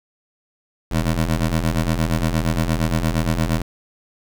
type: ring-modulated tone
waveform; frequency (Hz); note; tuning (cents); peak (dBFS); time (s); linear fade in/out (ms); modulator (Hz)
20% pulse; 82.41; E2; 0; -10; 0.91-3.62; 5; 36.9
effects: none